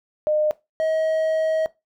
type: tone pair in turn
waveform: sine / triangle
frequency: 609 / 635.4 Hz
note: D#5 / D#5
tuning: -37 / +36 cents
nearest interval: minor second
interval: 73 cents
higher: second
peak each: -17 dBFS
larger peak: neither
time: 0.27-0.51 / 0.8-1.66 s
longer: second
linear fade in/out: 0 ms
effects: noise-tail reverb RT60 0.2 s tail -18 dB re dry